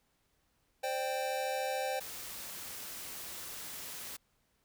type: chord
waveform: square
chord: C suspended second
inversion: none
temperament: equal with one note detuned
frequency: 523.3 / 596.9 / 784 Hz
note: C5 / D5 / G5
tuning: 0 / +28 / 0 cents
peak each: -37 / -41 / -37 dBFS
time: 0.83-2 s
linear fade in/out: 10 ms
type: noise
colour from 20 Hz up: white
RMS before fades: -44 dBFS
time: 2-4.17 s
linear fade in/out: 10 ms
effects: pink hiss -75 dBFS RMS until 4.64 s